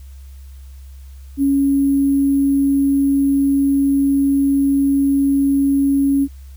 sine tone with sample-and-hold, 277.2 Hz, C#4, in tune, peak -12 dBFS, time 1.37-6.28 s, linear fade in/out 50 ms, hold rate 11025 Hz, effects added 67 Hz sine -34 dBFS peak until 6.56 s + white hiss -54 dBFS RMS until 6.56 s

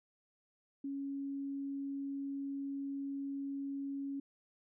sine tone, 277.2 Hz, C#4, in tune, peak -37 dBFS, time 0.84-4.2 s, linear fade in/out 5 ms, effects none

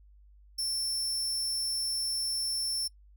sawtooth tone, 5380 Hz, E8, 34 cents sharp, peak -27 dBFS, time 0.58-2.88 s, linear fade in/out 10 ms, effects noise-tail reverb RT60 0.1 s tail -24 dB re dry + added 50 Hz sine -54 dBFS peak until 3.16 s

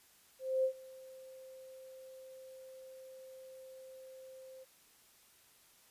sine tone with ADSR envelope, 523 Hz, C5, 1 cent flat, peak -27 dBFS, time 0.39-4.65 s, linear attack 250 ms, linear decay 85 ms, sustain -23 dB, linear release 24 ms, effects white hiss -65 dBFS RMS until 5.9 s + resampled to 32000 Hz

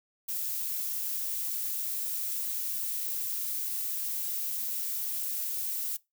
violet noise, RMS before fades -33 dBFS, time 0.28-5.97 s, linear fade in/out 10 ms, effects noise-tail reverb RT60 0.2 s tail -21 dB re dry

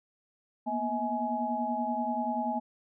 sine tone cluster, 234.1 / 244.5 / 642 / 840 Hz, A#3 / B3 / E5 / G#5, +8 / -17 / -46 / +19 cents, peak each -36 / -35 / -36 / -31 dBFS, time 0.66-2.6 s, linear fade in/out 20 ms, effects none

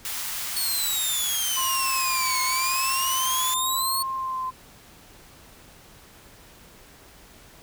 white high-pass noise, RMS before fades -31 dBFS, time 0.05-3.54 s, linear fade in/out 0 ms, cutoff 790 Hz, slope 24 dB/octave
15% pulse exponential two-way sweep, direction down then up, 4435 to 2162 to 4435 Hz, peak -18 dBFS, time 0.56-4.03 s, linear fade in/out 10 ms, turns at 2.42 s
sine tone with vibrato, 1046.5 Hz, C6, in tune, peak -26 dBFS, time 1.56-4.51 s, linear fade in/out 20 ms, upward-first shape sine, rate 0.92 Hz, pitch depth 25 cents each way
effects pink hiss -50 dBFS RMS until 7.62 s

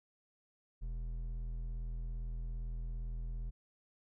sine tone with hard clipping, 41.21 Hz, E1, in tune, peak -39 dBFS, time 0.81-3.51 s, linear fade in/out 20 ms, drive 7 dB, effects none

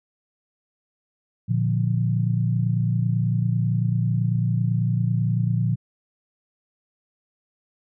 sine chord, Bb major, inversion none, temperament equal, 116.54 / 146.83 / 174.61 Hz, Bb2 / D3 / F3, 0 / 0 / 0 cents, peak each -21 / -26 / -25 dBFS, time 1.48-5.76 s, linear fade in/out 20 ms, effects none

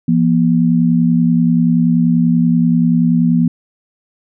sine tone pair together, 170 / 240.4 Hz, F3 / B3, -46 / -46 cents, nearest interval tritone, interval 600 cents, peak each -12 dBFS, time 0.08-3.48 s, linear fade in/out 5 ms, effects none

